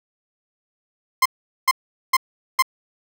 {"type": "tone bursts", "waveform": "30% pulse", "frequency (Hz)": 1046.5, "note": "C6", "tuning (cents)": 0, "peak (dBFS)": -10, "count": 4, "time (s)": [1.22, 2.624], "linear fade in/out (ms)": 5, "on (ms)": 36, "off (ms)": 420, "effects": []}